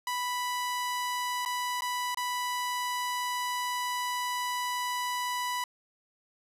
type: tone with dropouts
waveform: sawtooth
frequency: 987.8 Hz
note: B5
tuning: in tune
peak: -26 dBFS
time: 0.07-5.64 s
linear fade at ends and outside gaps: 2 ms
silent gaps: 1.451-1.459 / 1.808-1.82 / 2.146-2.172 s
effects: resampled to 32000 Hz